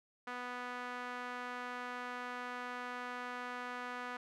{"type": "tone with band-pass filter", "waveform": "sawtooth", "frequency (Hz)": 246.9, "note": "B3", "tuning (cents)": 0, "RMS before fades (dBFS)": -43, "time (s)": [0.27, 4.17], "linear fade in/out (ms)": 5, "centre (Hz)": 1400, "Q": 1.5, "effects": []}